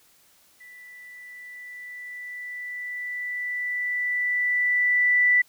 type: tone with level ramp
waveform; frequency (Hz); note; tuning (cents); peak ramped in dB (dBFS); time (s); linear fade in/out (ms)
sine; 1975.5; B6; 0; -44 to -15; 0.6-5.42; 10
effects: white hiss -59 dBFS RMS until 5.48 s